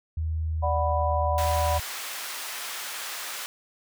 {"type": "tone with pitch glide", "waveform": "sine", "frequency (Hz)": [79.7, 78.97], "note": ["D#2", "D#2"], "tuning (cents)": [42, 26], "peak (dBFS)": -25, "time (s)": [0.17, 1.8], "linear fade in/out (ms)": 5, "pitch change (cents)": -16, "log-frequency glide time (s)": [0.38, 1]}
{"type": "chord", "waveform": "sine", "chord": "B minor", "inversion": "first", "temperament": "equal", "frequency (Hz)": [587.3, 740, 987.8], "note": ["D5", "F#5", "B5"], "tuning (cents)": [0, 0, 0], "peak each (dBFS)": -28, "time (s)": [0.62, 1.79], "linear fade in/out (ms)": 20}
{"type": "high-pass noise", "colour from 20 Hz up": "pink", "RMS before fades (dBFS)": -35, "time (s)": [1.38, 3.46], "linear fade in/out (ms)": 0, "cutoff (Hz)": 1100, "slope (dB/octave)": 12}
{"effects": []}